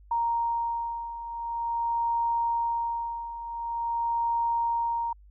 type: beating tone pair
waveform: sine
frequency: 932.3 / 932.76 Hz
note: A#5 / A#5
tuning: 0 / +1 cents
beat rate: 0.46 Hz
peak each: -32 / -27 dBFS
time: 0.11-5.13 s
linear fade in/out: 5 ms
effects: added 50 Hz sine -50 dBFS peak until 5.3 s